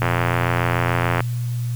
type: click train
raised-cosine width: 0.5 ms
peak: -4 dBFS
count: 104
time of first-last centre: 0.02-1.205 s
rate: 86.9 Hz
effects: added 120 Hz sine -21 dBFS peak until 1.75 s + white hiss -43 dBFS RMS until 1.75 s